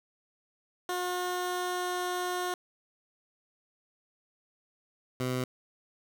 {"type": "tone pair in turn", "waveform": "15% pulse", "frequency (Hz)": [359.9, 127.24], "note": ["F#4", "C3"], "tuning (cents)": [-48, -48], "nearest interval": "octave + tritone", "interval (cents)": 1800, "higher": "first", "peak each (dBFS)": [-24, -23], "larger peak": "second", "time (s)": [[0.89, 2.54], [5.2, 5.44]], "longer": "first", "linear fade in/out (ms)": 2, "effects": []}